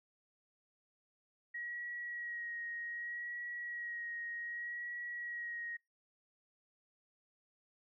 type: tone with vibrato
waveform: sine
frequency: 1900 Hz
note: A#6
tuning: 33 cents sharp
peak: -40 dBFS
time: 1.54-5.77 s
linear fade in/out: 10 ms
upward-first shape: sine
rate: 0.65 Hz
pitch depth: 20 cents each way
effects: noise-tail reverb RT60 0.2 s tail -25 dB re dry